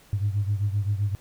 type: beating tone pair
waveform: sine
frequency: 100 / 107.7 Hz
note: G2 / A2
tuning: +35 / -37 cents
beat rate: 7.7 Hz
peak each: -23 / -27 dBFS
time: 0.13-1.15 s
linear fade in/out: 0 ms
effects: tanh soft clip ceiling -16 dBFS + pink hiss -55 dBFS RMS until 1.2 s